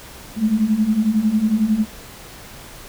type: beating tone pair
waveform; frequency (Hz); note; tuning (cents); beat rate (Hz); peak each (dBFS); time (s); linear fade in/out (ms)
sine; 208.9 / 219.9; G#3 / A3; +10 / -1; 11; -20 / -16; 0.36-1.86; 50
effects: pink hiss -39 dBFS RMS until 2.88 s